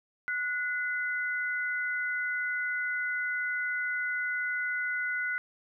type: tone pair together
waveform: sine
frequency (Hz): 1466 / 2033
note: F#6 / B6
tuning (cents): -16 / +50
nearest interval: tritone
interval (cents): 566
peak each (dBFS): -30 / -34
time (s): 0.28-5.38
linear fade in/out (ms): 0
effects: none